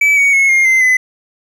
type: tone with pitch steps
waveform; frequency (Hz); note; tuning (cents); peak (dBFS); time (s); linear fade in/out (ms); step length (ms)
triangle; 2300 / 2241 / 2183 / 2127 / 2073 / 2020; D7 / C#7 / C#7 / C7 / C7 / B6; -37 / +18 / -27 / +28 / -17 / +39; -6; 0.01-0.97; 5; 160
effects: none